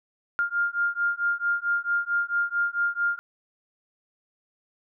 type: beating tone pair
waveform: sine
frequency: 1402 / 1406.5 Hz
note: F6 / F6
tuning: +6 / +12 cents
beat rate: 4.5 Hz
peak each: -26 dBFS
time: 0.39-3.19 s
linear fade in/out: 0 ms
effects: none